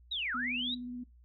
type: linear two-way sweep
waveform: sine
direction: down then up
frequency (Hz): 3949 to 1244.5 to 3949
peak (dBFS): -32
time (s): 0.11-0.75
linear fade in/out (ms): 10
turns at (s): 0.35
type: tone with vibrato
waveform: sine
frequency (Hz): 246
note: B3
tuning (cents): -7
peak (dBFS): -38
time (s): 0.34-1.04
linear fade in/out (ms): 10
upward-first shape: square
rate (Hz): 17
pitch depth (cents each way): 14
effects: noise-tail reverb RT60 0.2 s tail -19 dB re dry + added 60 Hz sine -56 dBFS peak until 1.24 s